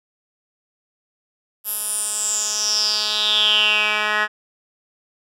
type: tone with band-pass filter sweep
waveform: 10% pulse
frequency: 211.6 Hz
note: G#3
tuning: 33 cents sharp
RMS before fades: -20 dBFS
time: 1.64-4.28 s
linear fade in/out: 50 ms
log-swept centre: 12000 to 1800 Hz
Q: 7.5
effects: none